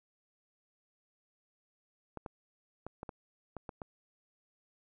clicks, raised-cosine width 1 ms, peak -27 dBFS, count 8, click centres 2.173 / 2.262 / 2.866 / 3.031 / 3.092 / 3.567 / 3.692 / 3.818 s, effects none

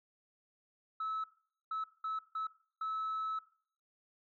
sine tone bursts at uneven times, 1300 Hz, E6, 24 cents flat, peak -33 dBFS, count 5, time 1-1.24 / 1.71-1.84 / 2.04-2.19 / 2.35-2.47 / 2.81-3.39 s, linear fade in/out 5 ms, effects noise-tail reverb RT60 0.5 s tail -18 dB re dry + tanh soft clip ceiling -32 dBFS

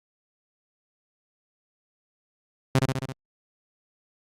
sawtooth tone with echo, 132.4 Hz, C3, 21 cents sharp, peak -13 dBFS, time 2.75-2.79 s, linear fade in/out 2 ms, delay 67 ms, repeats 5, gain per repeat -3 dB, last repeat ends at 3.125 s, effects low-pass 11000 Hz 12 dB/octave + Opus 48 kbps

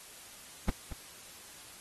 brown noise with echo, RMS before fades -22 dBFS, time 0.68-0.7 s, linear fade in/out 5 ms, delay 230 ms, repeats 1, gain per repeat -14 dB, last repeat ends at 0.93 s, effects white hiss -51 dBFS RMS until 1.8 s + AAC 32 kbps

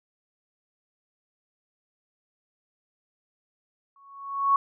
sine tone with exponential growth, 1108.7 Hz, C#6, in tune, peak -15 dBFS, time 3.96-4.56 s, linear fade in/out 2 ms, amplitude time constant 130 ms, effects none

